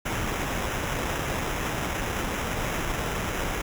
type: noise with sample-and-hold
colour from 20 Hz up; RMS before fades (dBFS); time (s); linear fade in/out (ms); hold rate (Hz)
pink; -29; 0.05-3.62; 10; 4410
effects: none